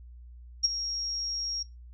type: tone with ADSR envelope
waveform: sine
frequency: 5588 Hz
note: F8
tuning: in tune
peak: -18 dBFS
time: 0.63-1.63 s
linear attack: 19 ms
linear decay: 19 ms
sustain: -12 dB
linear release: 7 ms
effects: noise-tail reverb RT60 0.2 s tail -21 dB re dry + added 60 Hz sine -45 dBFS peak until 1.93 s